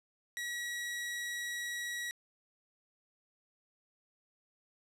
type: tone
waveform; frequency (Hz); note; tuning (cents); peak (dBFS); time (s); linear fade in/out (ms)
sawtooth; 1919; A#6; +50; -33; 0.37-2.11; 0
effects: low-pass 12000 Hz 12 dB/octave